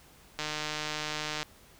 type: click train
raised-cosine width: 0.2 ms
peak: -16 dBFS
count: 159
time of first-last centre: 0.39-1.429 s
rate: 152 Hz
effects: pink hiss -57 dBFS RMS until 1.79 s